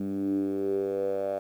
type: tone with band-pass filter sweep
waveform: 10% pulse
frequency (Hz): 98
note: G2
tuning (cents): 0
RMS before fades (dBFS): -29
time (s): 0-1.39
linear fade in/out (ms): 5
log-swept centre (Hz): 230 to 630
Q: 6.3
effects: 10-bit